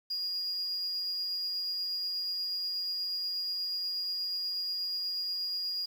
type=tone with tremolo; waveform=sine; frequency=4858 Hz; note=D#8; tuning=42 cents flat; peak=-28 dBFS; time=0.1-5.86 s; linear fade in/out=10 ms; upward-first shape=triangle; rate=8.3 Hz; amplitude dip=25%; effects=tanh soft clip ceiling -30 dBFS + 9-bit